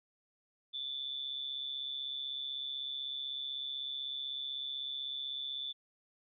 sine tone with amplitude modulation, 3504 Hz, A7, 8 cents flat, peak -34 dBFS, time 0.73-5.73 s, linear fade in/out 20 ms, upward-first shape sine, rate 136 Hz, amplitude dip 65%, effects none

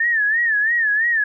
sine tone with vibrato, 1782 Hz, A6, 22 cents sharp, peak -15 dBFS, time 0-1.24 s, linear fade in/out 5 ms, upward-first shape sine, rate 3 Hz, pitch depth 120 cents each way, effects none

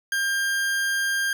40% pulse tone, 1600 Hz, G6, 35 cents sharp, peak -21 dBFS, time 0.12-1.33 s, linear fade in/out 2 ms, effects none

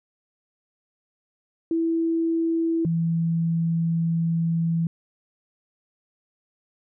sine tone pair in turn, 329.6 / 165.85 Hz, E4 / E3, 0 / +11 cents, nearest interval octave, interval 1189 cents, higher first, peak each -20 dBFS, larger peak neither, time 1.71-2.85 / 2.85-4.87 s, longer second, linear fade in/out 2 ms, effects none

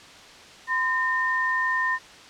sine tone pair together, 1023 / 1822.8 Hz, C6 / A#6, -39 / -39 cents, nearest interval minor seventh, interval 1000 cents, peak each -26 / -23 dBFS, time 0.67-1.99 s, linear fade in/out 50 ms, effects white hiss -46 dBFS RMS until 2.29 s + low-pass 5000 Hz 12 dB/octave

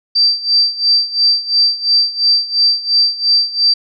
sine tone with tremolo, 4676 Hz, D8, 8 cents flat, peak -7 dBFS, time 0.15-3.74 s, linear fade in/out 10 ms, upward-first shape sine, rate 2.9 Hz, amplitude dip 85%, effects none

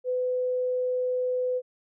sine tone, 503 Hz, B4, 32 cents sharp, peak -24 dBFS, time 0.04-1.62 s, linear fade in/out 50 ms, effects none

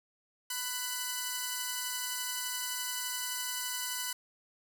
5% pulse tone pair together, 995.9 / 1488 Hz, B5 / F#6, +14 / +9 cents, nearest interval perfect fifth, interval 695 cents, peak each -25 dBFS, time 0.5-4.13 s, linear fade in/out 5 ms, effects none

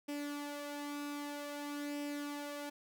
sawtooth tone with flanger, 290 Hz, D4, 22 cents flat, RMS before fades -42 dBFS, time 0.08-2.7 s, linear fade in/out 10 ms, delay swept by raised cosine 0.37 to 2.67 ms, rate 0.52 Hz, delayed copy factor +0.5, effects none

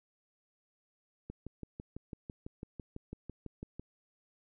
click train, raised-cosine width 3 ms, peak -29 dBFS, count 16, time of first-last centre 1.3-3.796 s, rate 6.01 Hz, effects none

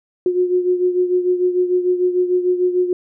sine beating tone pair, 360.2 / 366.9 Hz, F#4 / F#4, -46 / -15 cents, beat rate 6.7 Hz, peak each -15 / -21 dBFS, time 0.26-2.93 s, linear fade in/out 2 ms, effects none

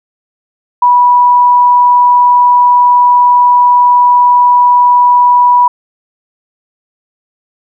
sine tone, 979 Hz, B5, 15 cents flat, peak -3 dBFS, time 0.82-5.68 s, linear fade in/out 5 ms, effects none

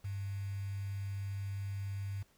sine tone with quantisation, 98.8 Hz, G2, 14 cents sharp, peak -36 dBFS, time 0.04-2.23 s, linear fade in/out 10 ms, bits 9, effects pink hiss -69 dBFS RMS until 2.37 s

